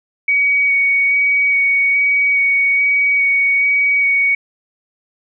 sine tone with vibrato, 2248 Hz, C#7, 24 cents sharp, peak -11 dBFS, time 0.28-4.35 s, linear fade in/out 5 ms, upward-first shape square, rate 1.2 Hz, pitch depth 9 cents each way, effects none

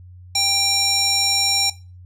square tone with band-pass filter, 792 Hz, G5, 18 cents sharp, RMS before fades -19 dBFS, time 0.35-1.7 s, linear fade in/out 5 ms, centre 5800 Hz, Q 2.4, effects noise-tail reverb RT60 0.3 s tail -18 dB re dry + added 90 Hz sine -39 dBFS peak until 2.05 s

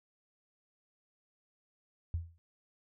sine tone with exponential decay, 83.9 Hz, E2, 31 cents sharp, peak -28 dBFS, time 2.14-2.38 s, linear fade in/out 0 ms, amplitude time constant 52 ms, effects none

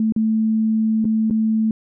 sine tone with dropouts, 220 Hz, A3, in tune, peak -15 dBFS, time 0-1.71 s, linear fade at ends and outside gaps 2 ms, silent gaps 0.123-0.162 / 1.045-1.052 / 1.3-1.308 s, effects none

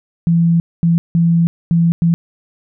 sine tone bursts at uneven times, 168.2 Hz, E3, 35 cents sharp, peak -9 dBFS, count 5, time 0.27-0.6 / 0.83-0.98 / 1.15-1.47 / 1.71-1.92 / 2.02-2.14 s, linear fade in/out 0 ms, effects none

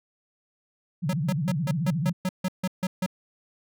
sine tone with vibrato, 155.56 Hz, D#3, in tune, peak -24 dBFS, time 1.02-2.13 s, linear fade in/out 20 ms, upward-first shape sine, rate 14 Hz, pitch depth 260 cents each way
square tone bursts, 185 Hz, F#3, in tune, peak -24 dBFS, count 11, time 1.09-3.063 s, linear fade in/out 5 ms, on 43 ms, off 150 ms
effects none

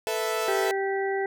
sawtooth chord, A suspended second, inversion none, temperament equal, 440 / 493.9 / 659.3 Hz, A4 / B4 / E5, 0 / 0 / 0 cents, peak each -25 / -29 / -26 dBFS, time 0.07-0.71 s, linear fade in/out 0 ms
harmonic tone, 390.3 Hz, G4, 8 cents flat, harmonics 1 / 2 / 4 / 5, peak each -26 / -31 / -37 / -34 dBFS, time 0.48-1.26 s, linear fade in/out 2 ms
effects none

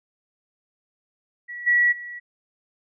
sine tone with level steps, 1934 Hz, B6, 37 cents flat, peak -32 / -15 / -33 dBFS, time 1.48-2.2 s, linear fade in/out 20 ms, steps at 1.66 / 1.91 s, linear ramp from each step 20 ms, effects none

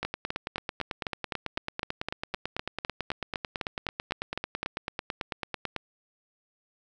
two click trains, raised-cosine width 0.3 ms, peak -14 / -15 dBFS, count 19 / 53, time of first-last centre 0.05-4.63 / 0.03-5.763 s, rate 3.93 / 9.07 Hz, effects none

